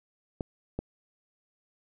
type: clicks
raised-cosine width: 2 ms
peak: -18 dBFS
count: 2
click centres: 0.408 / 0.79 s
effects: none